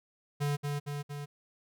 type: tone with echo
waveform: square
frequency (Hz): 144.6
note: D3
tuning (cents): -27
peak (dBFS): -29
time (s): 0.4-0.57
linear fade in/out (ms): 20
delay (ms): 230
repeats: 3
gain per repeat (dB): -3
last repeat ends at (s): 1.26
effects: none